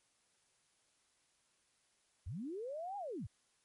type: linear two-way sweep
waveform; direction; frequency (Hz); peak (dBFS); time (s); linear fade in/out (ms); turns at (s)
sine; up then down; 65.41 to 830.6 to 65.41; -40; 2.26-3.27; 10; 2.97
effects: white hiss -75 dBFS RMS until 3.64 s + MP3 48 kbps